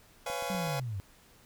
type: chord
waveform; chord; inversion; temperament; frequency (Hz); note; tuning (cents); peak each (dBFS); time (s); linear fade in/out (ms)
sawtooth; C# dominant seventh; third; just; 498.9 / 554.4 / 693 / 831.5; B4 / C#5 / E#5 / G#5; +17 / 0 / -14 / +2; -35; 0.26-0.8; 5
type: click train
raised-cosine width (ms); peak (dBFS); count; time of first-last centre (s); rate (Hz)
3; -37; 5; 0.3-0.798; 8.04
type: linear sweep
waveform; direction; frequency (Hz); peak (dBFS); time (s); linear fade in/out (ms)
sine; down; 196 to 90.8; -33; 0.5-1; 0
effects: pink hiss -60 dBFS RMS until 1.45 s